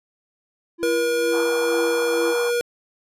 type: tone with tremolo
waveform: triangle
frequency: 338 Hz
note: E4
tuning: 43 cents sharp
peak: -21 dBFS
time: 0.78-2.35 s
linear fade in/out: 50 ms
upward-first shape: sine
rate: 2.2 Hz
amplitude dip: 60%
type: tone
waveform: square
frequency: 478.7 Hz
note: A#4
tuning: 46 cents sharp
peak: -20 dBFS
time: 0.83-2.61 s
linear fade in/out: 0 ms
type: band-pass noise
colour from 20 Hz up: pink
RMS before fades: -33 dBFS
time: 1.31-2.52 s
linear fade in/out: 50 ms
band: 720 to 1400 Hz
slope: 48 dB/octave
effects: resampled to 32000 Hz